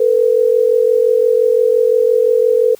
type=tone pair together; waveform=sine; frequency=448.1 / 493.9 Hz; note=A4 / B4; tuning=+32 / 0 cents; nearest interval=major second; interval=168 cents; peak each=-12 dBFS; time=0-2.75 s; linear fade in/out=5 ms; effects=white hiss -46 dBFS RMS until 2.79 s